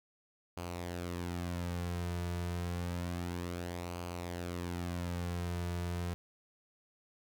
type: tone with flanger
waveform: sawtooth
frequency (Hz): 87.5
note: F2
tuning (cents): +4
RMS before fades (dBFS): -38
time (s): 0.57-6.14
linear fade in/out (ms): 0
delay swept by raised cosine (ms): 0.54 to 3.74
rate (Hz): 0.29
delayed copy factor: -0.5
effects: none